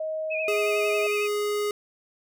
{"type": "tone with pitch glide", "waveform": "sine", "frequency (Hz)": [629, 635.9], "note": ["D#5", "D#5"], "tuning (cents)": [19, 38], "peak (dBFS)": -27, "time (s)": [0, 1.07], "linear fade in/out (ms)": 5, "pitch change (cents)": 19, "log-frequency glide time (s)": [0.34, 0.5]}
{"type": "tone with vibrato", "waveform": "sine", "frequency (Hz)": 2506, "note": "D#7", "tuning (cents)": 12, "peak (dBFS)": -28, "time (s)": [0.3, 1.28], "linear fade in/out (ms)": 20, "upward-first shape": "triangle", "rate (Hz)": 11, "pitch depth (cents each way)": 75}
{"type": "tone", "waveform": "square", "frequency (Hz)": 415.3, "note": "G#4", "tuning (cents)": 0, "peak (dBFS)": -25, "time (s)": [0.48, 1.71], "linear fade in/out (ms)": 2}
{"effects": []}